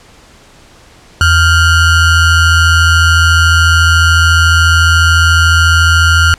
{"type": "ring-modulated tone", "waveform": "square", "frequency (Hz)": 740, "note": "F#5", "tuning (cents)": 0, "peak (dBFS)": -3, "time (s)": [1.21, 6.34], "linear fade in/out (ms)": 0, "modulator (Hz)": 657, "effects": ["pink hiss -41 dBFS RMS until 6.38 s", "low-pass 8000 Hz 12 dB/octave"]}